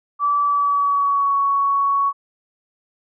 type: tone with pitch glide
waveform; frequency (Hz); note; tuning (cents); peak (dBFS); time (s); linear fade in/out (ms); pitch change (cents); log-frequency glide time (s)
sine; 1156 to 1116; D6 to C#6; -28 to +11; -15; 0.19-2.13; 50; -61; 0.42-1.36
effects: none